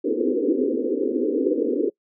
pink band-pass noise, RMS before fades -22 dBFS, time 0.04-1.9 s, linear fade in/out 10 ms, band 250 to 500 Hz, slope 96 dB/octave, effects noise-tail reverb RT60 0.1 s tail -24 dB re dry

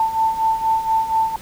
sine beating tone pair, 887 / 891.2 Hz, A5 / A5, +14 / +22 cents, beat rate 4.2 Hz, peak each -22 / -17 dBFS, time 0-1.36 s, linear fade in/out 2 ms, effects pink hiss -40 dBFS RMS until 1.41 s

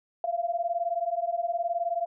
sine beating tone pair, 677 / 696 Hz, E5 / F5, +46 / -6 cents, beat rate 19 Hz, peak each -29 dBFS, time 0.24-2.06 s, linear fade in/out 2 ms, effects none

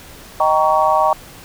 sine chord, Eb dominant seventh, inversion none, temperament just, 622.3 / 777.8 / 933.4 / 1120.1 Hz, Eb5 / G5 / Bb5 / Db6, 0 / -14 / +2 / +18 cents, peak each -17 dBFS, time 0.4-1.13 s, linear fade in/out 2 ms, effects pink hiss -39 dBFS RMS until 1.44 s

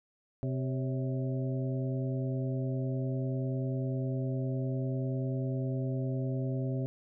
harmonic tone with a mistuned harmonic, 130 Hz, C3, 11 cents flat, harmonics 1 / 2 / 3 / 4 / 5, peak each -31 / -37 / -41 / -43 / -45 dBFS, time 0.43-6.86 s, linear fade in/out 0 ms, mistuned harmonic 4, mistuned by +99 cents, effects none

